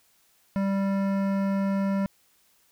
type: tone with hard clipping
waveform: sine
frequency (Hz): 196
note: G3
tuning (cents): 0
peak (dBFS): -25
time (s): 0.56-2.06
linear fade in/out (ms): 0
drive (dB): 15
effects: white hiss -64 dBFS RMS until 2.71 s